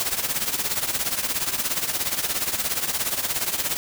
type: noise with tremolo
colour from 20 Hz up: white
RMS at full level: -22 dBFS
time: 0-3.77 s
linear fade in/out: 0 ms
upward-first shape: triangle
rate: 17 Hz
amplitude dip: 80%
effects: none